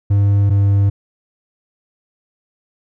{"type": "tone pair in turn", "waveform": "triangle", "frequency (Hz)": [100.6, 99.91], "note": ["G2", "G2"], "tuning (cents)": [45, 33], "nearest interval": "unison", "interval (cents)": 12, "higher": "first", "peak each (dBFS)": -8, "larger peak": "neither", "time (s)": [[0.1, 0.5], [0.5, 0.9]], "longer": "neither", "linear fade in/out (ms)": 10, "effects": []}